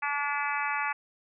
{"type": "harmonic tone", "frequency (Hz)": 288, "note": "D4", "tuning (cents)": -34, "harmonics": [3, 4, 5, 6, 7, 8, 9], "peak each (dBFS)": [-33, -34, -35, -36, -36, -37, -38], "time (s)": [0.02, 0.93], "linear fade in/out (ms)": 10, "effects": []}